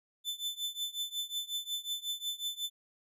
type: tone with tremolo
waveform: 40% pulse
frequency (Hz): 3520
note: A7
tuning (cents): 0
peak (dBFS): -30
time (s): 0.24-2.7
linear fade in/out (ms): 50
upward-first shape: triangle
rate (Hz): 5.5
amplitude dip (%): 95
effects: none